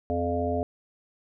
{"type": "harmonic tone with a mistuned harmonic", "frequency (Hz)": 86.1, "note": "F2", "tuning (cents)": -24, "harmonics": [1, 3, 5, 7, 8], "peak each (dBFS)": [-31, -31, -31, -31, -31], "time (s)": [0.1, 0.63], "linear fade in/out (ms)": 0, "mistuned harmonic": 8, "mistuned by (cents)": 21, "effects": []}